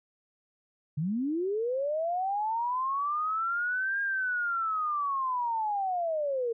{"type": "linear two-way sweep", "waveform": "sine", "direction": "up then down", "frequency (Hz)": [138.59, 1622, 450.9], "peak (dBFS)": -27, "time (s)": [0.97, 6.53], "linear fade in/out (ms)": 10, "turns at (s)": 4.01, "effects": []}